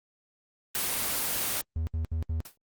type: noise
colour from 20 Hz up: white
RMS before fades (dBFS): -29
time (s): 0.75-1.61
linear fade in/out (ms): 0
type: tone bursts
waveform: triangle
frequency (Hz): 80.3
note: E2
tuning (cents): -45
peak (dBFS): -25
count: 4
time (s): 1.76-2.404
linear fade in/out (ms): 0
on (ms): 110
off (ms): 68
type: noise with exponential decay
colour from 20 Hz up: white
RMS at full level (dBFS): -38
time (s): 2.45-2.57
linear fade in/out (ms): 5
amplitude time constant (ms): 26
effects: Opus 24 kbps